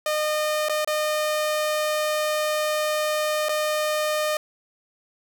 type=tone with dropouts; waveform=sawtooth; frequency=610 Hz; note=D#5; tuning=34 cents flat; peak=-18 dBFS; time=0.06-4.37 s; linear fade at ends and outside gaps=2 ms; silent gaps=0.686-0.695 / 0.847-0.874 / 3.486-3.492 s; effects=none